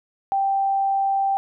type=tone; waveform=sine; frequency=784 Hz; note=G5; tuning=in tune; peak=-18 dBFS; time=0.32-1.37 s; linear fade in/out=0 ms; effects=none